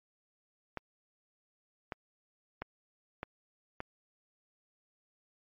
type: clicks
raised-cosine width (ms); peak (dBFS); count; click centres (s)
0.5; -22; 5; 0.773 / 1.922 / 2.62 / 3.231 / 3.804
effects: MP3 32 kbps